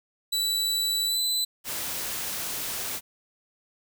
sawtooth tone with pitch glide, 3951 to 4008 Hz, B7 to B7, 0 to +25 cents, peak -21 dBFS, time 0.32-1.45 s, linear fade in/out 10 ms, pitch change +25 cents, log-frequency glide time 1.06-1.19 s
white noise, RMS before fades -32 dBFS, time 1.64-3.01 s, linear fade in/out 50 ms
effects none

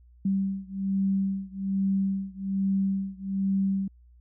sine beating tone pair, 193.8 / 195 Hz, G3 / G3, -20 / -9 cents, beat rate 1.2 Hz, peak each -27 / -28 dBFS, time 0.25-3.88 s, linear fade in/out 5 ms, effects added 60 Hz sine -52 dBFS peak until 4.2 s

